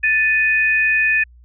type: tone pair together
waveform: sine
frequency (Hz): 1760 / 2489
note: A6 / D#7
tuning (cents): 0 / 0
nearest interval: tritone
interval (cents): 600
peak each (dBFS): -16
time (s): 0.03-1.24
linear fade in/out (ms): 10
effects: added 60 Hz sine -43 dBFS peak until 1.44 s